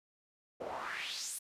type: noise with band-pass filter sweep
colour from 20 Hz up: pink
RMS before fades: -41 dBFS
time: 0.6-1.39 s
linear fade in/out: 10 ms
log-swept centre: 460 to 11000 Hz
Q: 3.2
effects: resampled to 32000 Hz